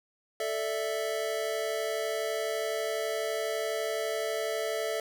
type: chord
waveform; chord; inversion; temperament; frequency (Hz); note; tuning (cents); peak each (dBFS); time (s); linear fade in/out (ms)
square; A suspended fourth; none; equal; 440 / 587.3 / 659.3; A4 / D5 / E5; 0 / 0 / 0; -34 / -37 / -34; 0.4-5; 2
effects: none